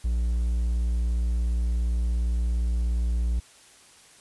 triangle tone, 58.6 Hz, A#1, 10 cents sharp, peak -20 dBFS, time 0.04-3.4 s, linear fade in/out 10 ms, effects white hiss -53 dBFS RMS until 4.2 s + resampled to 24000 Hz

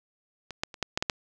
clicks, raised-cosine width 0.2 ms, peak -21 / -10 / -25 / -10 / -9 / -9 / -8 dBFS, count 7, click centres 0.507 / 0.635 / 0.742 / 0.827 / 0.975 / 1.025 / 1.098 s, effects none

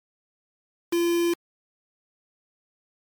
triangle tone with quantisation, 342.5 Hz, F4, 34 cents flat, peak -18 dBFS, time 0.92-1.34 s, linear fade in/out 10 ms, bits 5, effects MP3 96 kbps

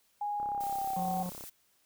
sine tone with pitch glide, 825 to 756.5 Hz, G#5 to F#5, -12 to +38 cents, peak -31 dBFS, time 0.21-1.23 s, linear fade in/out 5 ms, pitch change -150 cents, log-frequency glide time 0.47-1.08 s
click train, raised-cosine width 1 ms, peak -33 dBFS, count 36, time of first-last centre 0.4-1.439 s, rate 33.7 Hz
blue noise, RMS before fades -46 dBFS, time 0.6-1.5 s, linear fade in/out 10 ms
harmonic tone, 180.1 Hz, F#3, 46 cents flat, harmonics 1 / 3 / 4 / 5 / 6, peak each -35 / -45 / -47 / -49 / -51 dBFS, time 0.96-1.3 s, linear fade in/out 10 ms
effects white hiss -70 dBFS RMS until 1.85 s

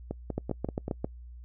two click trains, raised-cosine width 2 ms, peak -16 / -19 dBFS, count 6 / 5, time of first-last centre 0.38-1.045 / 0.11-0.881 s, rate 7.52 / 5.19 Hz, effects noise-tail reverb RT60 0.1 s tail -26 dB re dry + added 60 Hz sine -43 dBFS peak until 1.44 s

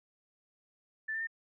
sine tone with pitch steps, 1760 / 1789.7 / 1820 Hz, A6 / A6 / A#6, 0 / +29 / -42 cents, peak -33 dBFS, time 1.08-1.272 s, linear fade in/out 10 ms, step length 64 ms, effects none

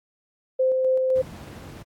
sine tone with tremolo, 519 Hz, C5, 14 cents flat, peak -17 dBFS, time 0.59-1.22 s, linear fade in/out 10 ms, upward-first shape square, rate 3.9 Hz, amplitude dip 25%
brown noise, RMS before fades -34 dBFS, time 1.15-1.83 s, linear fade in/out 10 ms
effects high-pass 100 Hz 12 dB/octave + AAC 64 kbps

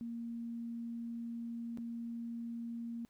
sine tone with dropouts, 233.1 Hz, A#3, in tune, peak -39 dBFS, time 0.01-3.05 s, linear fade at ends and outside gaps 0 ms, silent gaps 1.774-1.784 s, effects pink hiss -75 dBFS RMS until 3.09 s

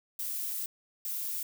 violet noise bursts at uneven times, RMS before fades -35 dBFS, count 2, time 0.19-0.66 / 1.05-1.43 s, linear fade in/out 2 ms, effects none

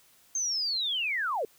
sine linear sweep, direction down, 6410 to 400 Hz, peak -27 dBFS, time 0.35-1.45 s, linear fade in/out 2 ms, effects white hiss -61 dBFS RMS until 1.58 s

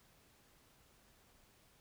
silence, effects pink hiss -68 dBFS RMS until 1.8 s

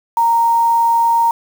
sine tone with quantisation, 927 Hz, A#5, 10 cents flat, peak -10 dBFS, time 0.17-1.31 s, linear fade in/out 2 ms, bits 5, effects none

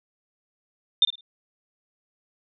sine tone with echo, 3600 Hz, A7, 39 cents sharp, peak -13 dBFS, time 1.02-1.05 s, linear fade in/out 2 ms, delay 53 ms, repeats 3, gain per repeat -12 dB, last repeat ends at 1.209 s, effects none

